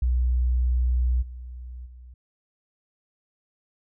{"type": "tone with level steps", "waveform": "sine", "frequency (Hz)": 61.74, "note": "B1", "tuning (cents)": 0, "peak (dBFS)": [-19, -35, -42], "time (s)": [0.02, 2.14], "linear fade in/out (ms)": 5, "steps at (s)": [1.21, 1.85], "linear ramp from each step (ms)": 20, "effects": []}